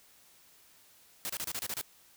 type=noise bursts; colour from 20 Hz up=white; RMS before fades=-36 dBFS; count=8; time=1.25-1.813 s; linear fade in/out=0 ms; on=45 ms; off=29 ms; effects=white hiss -61 dBFS RMS until 2.16 s